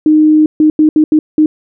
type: tone bursts at uneven times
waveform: sine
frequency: 307.9 Hz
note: D#4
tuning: 18 cents flat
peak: -4 dBFS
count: 6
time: 0.06-0.46 / 0.6-0.7 / 0.79-0.89 / 0.96-1.04 / 1.12-1.19 / 1.38-1.46 s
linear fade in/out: 2 ms
effects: none

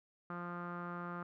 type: tone with low-pass filter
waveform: sawtooth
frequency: 174.61 Hz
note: F3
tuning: in tune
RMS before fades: -43 dBFS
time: 0.3-1.23 s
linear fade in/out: 2 ms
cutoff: 1300 Hz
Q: 6.5
effects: none

